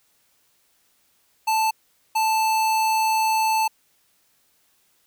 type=tone bursts at uneven times; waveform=square; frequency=880 Hz; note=A5; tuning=in tune; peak=-19 dBFS; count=2; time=1.47-1.71 / 2.15-3.68 s; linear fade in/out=10 ms; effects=white hiss -64 dBFS RMS until 5.06 s